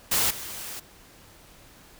white noise with level steps, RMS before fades -23 / -37 dBFS, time 0.11-0.8 s, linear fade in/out 10 ms, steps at 0.3 s, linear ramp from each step 10 ms, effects pink hiss -52 dBFS RMS until 1.99 s

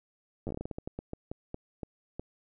slowing click train, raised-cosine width 2 ms, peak -23 dBFS, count 18, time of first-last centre 0.47-2.196 s, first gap 9 ms, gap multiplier 1.26, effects none

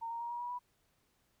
sine tone with pitch steps, 918 / 930.3 / 942.7 / 955.3 / 968.1 / 981.1 Hz, A#5 / A#5 / A#5 / A#5 / B5 / B5, -27 / -4 / +19 / +42 / -35 / -12 cents, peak -37 dBFS, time 0.01-0.592 s, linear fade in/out 20 ms, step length 97 ms, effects pink hiss -75 dBFS RMS until 1.4 s

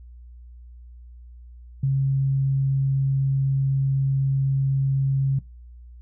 sine tone, 136 Hz, C#3, 33 cents flat, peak -18 dBFS, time 1.83-5.39 s, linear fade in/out 5 ms, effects noise-tail reverb RT60 0.2 s tail -19 dB re dry + added 60 Hz sine -41 dBFS peak until 6.01 s

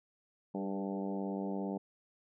harmonic tone with a mistuned harmonic, 97.5 Hz, G2, 9 cents flat, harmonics 2 / 3 / 4 / 5 / 6 / 7 / 8 / 9, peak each -37 / -41 / -43 / -45 / -47 / -48 / -49 / -50 dBFS, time 0.54-1.78 s, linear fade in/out 10 ms, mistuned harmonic 4, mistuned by +26 cents, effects none

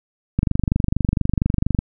click train, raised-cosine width 5 ms, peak -5 dBFS, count 35, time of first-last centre 0.39-1.789 s, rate 24.3 Hz, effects none

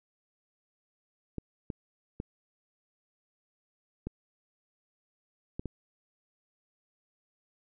clicks, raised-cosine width 3 ms, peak -22 dBFS, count 6, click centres 1.383 / 1.702 / 2.201 / 4.07 / 5.595 / 5.657 s, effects none

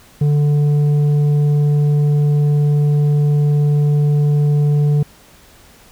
sine tone with tanh clipping, 146.83 Hz, D3, in tune, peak -12 dBFS, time 0.21-5.03 s, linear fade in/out 5 ms, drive 6 dB, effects pink hiss -46 dBFS RMS until 5.91 s

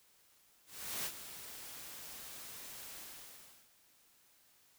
white noise with ADSR envelope, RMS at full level -38 dBFS, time 0.66-3.71 s, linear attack 390 ms, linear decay 61 ms, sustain -11 dB, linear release 740 ms, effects white hiss -68 dBFS RMS until 4.78 s

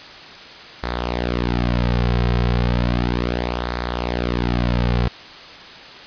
sawtooth tone with flanger, 60 Hz, B1, 49 cents flat, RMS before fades -20 dBFS, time 0.83-5.08 s, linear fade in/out 0 ms, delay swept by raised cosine 0.34 to 3.44 ms, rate 0.34 Hz, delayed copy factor -0.65, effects white hiss -38 dBFS RMS until 6.06 s + resampled to 11025 Hz

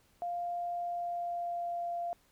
sine tone with pitch glide, 698.5 to 692.1 Hz, F5 to F5, 0 to -16 cents, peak -33 dBFS, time 0.22-2.13 s, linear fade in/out 0 ms, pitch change -16 cents, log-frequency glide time 0.76-1.89 s, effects pink hiss -68 dBFS RMS until 2.31 s

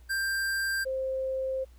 square / sine tone pair in turn, 1582 / 526.4 Hz, G6 / C5, +15 / +10 cents, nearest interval octave + perfect fifth, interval 1905 cents, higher first, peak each -28 dBFS, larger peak neither, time 0.09-0.85 / 0.85-1.65 s, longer second, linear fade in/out 20 ms, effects added 60 Hz sine -50 dBFS peak until 1.78 s + pink hiss -65 dBFS RMS until 1.78 s

